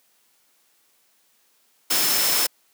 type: tone in noise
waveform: sine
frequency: 5274 Hz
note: E8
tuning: in tune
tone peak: -26 dBFS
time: 1.9-2.47 s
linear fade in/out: 10 ms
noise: white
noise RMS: -21 dBFS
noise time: 1.9-2.47 s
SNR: -8 dB
effects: white hiss -63 dBFS RMS until 2.73 s + high-pass 200 Hz 12 dB/octave